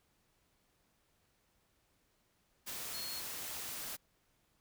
sine tone in noise, 4302 Hz, C8, 47 cents sharp, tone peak -43 dBFS, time 2.93-3.21 s, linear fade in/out 20 ms, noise white, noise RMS -43 dBFS, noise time 2.66-3.97 s, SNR -3 dB, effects pink hiss -75 dBFS RMS until 4.6 s

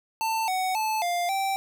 square tone with pitch steps, 891 / 747 / 871 / 700 / 778 Hz, A5 / F#5 / A5 / F5 / G5, +22 / +16 / -18 / +4 / -13 cents, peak -25 dBFS, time 0.21-1.56 s, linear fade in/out 0 ms, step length 270 ms, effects none

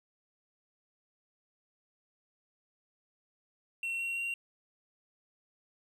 triangle tone with pitch steps, 2721 / 2738 / 2756 Hz, F7 / F7 / F7, -46 / -35 / -24 cents, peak -31 dBFS, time 3.83-4.34 s, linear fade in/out 2 ms, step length 170 ms, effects none

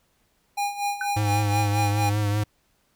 square tone with tremolo, 813 Hz, G#5, 37 cents flat, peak -23 dBFS, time 0.57-2.1 s, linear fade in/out 10 ms, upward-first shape sine, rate 4.2 Hz, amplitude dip 75%
sine tone with exponential decay, 1520 Hz, F#6, 46 cents sharp, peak -22 dBFS, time 1.01-1.13 s, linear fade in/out 2 ms, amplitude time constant 24 ms
square tone with vibrato, 103.83 Hz, G#2, in tune, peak -22 dBFS, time 1.16-2.44 s, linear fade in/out 10 ms, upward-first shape triangle, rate 5.1 Hz, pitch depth 42 cents each way
effects pink hiss -67 dBFS RMS until 2.95 s

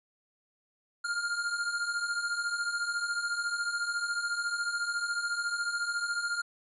square beating tone pair, 1396.9 / 1410.9 Hz, F6 / F6, 0 / +17 cents, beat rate 14 Hz, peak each -37 / -32 dBFS, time 1.04-6.42 s, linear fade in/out 10 ms, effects resampled to 24000 Hz

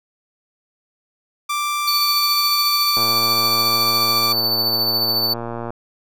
sawtooth tone, 1177 Hz, D6, 3 cents sharp, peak -16 dBFS, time 1.49-4.33 s, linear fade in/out 10 ms
square tone with tremolo, 4517 Hz, C#8, 32 cents sharp, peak -16 dBFS, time 1.87-5.34 s, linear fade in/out 10 ms, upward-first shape sine, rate 14 Hz, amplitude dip 35%
click train, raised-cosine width 1 ms, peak -14 dBFS, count 321, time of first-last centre 2.97-5.705 s, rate 117 Hz
effects none

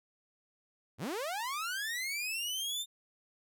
sawtooth linear sweep, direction up, 82 to 3645 Hz, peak -31 dBFS, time 0.98-2.86 s, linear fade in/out 50 ms, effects none

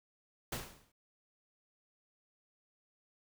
pink noise with exponential decay, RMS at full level -36 dBFS, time 0.52-0.92 s, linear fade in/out 5 ms, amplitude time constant 85 ms, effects none

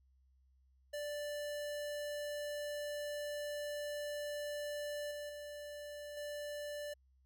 square tone with level steps, 587.3 Hz, D5, in tune, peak -40 / -43 / -46 / -42 dBFS, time 0.93-6.94 s, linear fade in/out 10 ms, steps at 5.11 / 5.29 / 6.17 s, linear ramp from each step 2 ms, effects added 65 Hz sine -67 dBFS peak until 7.25 s

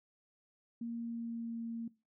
sine tone with pitch glide, 233.1 to 230.3 Hz, A#3 to A#3, 0 to -21 cents, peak -37 dBFS, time 0.81-1.88 s, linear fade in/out 5 ms, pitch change -21 cents, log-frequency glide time 0.98-1.64 s, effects noise-tail reverb RT60 0.3 s tail -21 dB re dry

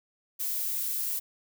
violet noise, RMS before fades -31 dBFS, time 0.39-1.2 s, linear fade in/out 20 ms, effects none

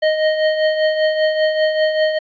square tone with tremolo, 622.3 Hz, D#5, in tune, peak -12 dBFS, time 0.02-2.19 s, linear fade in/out 10 ms, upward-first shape triangle, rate 5.1 Hz, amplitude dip 60%, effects resampled to 11025 Hz + 9-bit

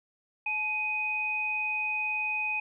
sine tone pair together, 861 / 2501 Hz, A5 / D#7, -38 / +8 cents, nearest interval octave + tritone, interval 1846 cents, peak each -37 / -28 dBFS, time 0.46-2.6 s, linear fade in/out 5 ms, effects none

